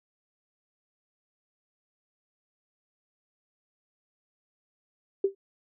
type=tone with exponential decay; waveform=sine; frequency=392.2 Hz; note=G4; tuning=1 cent sharp; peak=-17 dBFS; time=5.24-5.35 s; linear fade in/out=5 ms; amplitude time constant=22 ms; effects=none